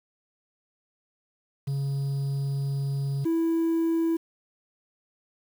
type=tone pair in turn; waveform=triangle; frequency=138.59 / 329.6 Hz; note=C#3 / E4; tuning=0 / 0 cents; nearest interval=octave + minor third; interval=1500 cents; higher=second; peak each=-23 / -19 dBFS; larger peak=second; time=1.67-3.25 / 3.25-4.17 s; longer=first; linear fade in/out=10 ms; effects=tanh soft clip ceiling -16 dBFS + 8-bit